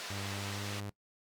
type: band-pass noise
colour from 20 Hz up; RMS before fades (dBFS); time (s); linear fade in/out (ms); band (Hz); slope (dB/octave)
white; -43; 0-0.8; 0; 330 to 4600; 12
type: tone with pitch glide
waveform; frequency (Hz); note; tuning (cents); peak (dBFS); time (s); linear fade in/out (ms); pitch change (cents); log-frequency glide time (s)
sawtooth; 99 to 101.72; G2 to G#2; +18 to -35; -35; 0.1-0.9; 5; +47; 0.29-0.72
effects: noise-tail reverb RT60 0.1 s tail -20 dB re dry